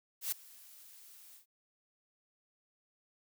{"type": "noise with ADSR envelope", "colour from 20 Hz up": "blue", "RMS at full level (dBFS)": -33, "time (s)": [0.21, 1.46], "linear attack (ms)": 110, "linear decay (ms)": 6, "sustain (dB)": -23, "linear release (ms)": 110, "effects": []}